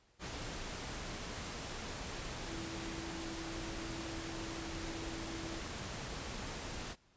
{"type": "tone in noise", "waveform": "sine", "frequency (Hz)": 329.6, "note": "E4", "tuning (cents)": 0, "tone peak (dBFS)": -45, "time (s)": [2.46, 5.63], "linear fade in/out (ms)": 50, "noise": "pink", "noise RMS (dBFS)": -43, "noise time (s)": [0.19, 6.96], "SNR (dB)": -5, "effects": ["pink hiss -70 dBFS RMS until 7.16 s", "resampled to 16000 Hz"]}